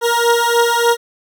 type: beating tone pair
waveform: 20% pulse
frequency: 468.7 / 472.1 Hz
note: A#4 / A#4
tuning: +9 / +22 cents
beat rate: 3.4 Hz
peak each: -10 dBFS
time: 0.01-0.97 s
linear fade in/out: 50 ms
effects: none